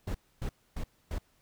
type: noise bursts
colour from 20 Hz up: brown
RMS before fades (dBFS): -33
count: 4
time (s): 0.07-1.184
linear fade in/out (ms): 5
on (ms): 76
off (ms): 270
effects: pink hiss -69 dBFS RMS until 1.41 s